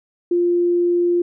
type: tone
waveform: sine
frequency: 349.2 Hz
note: F4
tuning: in tune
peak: -14 dBFS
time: 0.31-1.22 s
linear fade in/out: 5 ms
effects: none